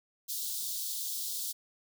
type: high-pass noise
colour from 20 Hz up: white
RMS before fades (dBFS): -36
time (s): 0.28-1.53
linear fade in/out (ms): 20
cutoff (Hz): 3500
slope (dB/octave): 48
effects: none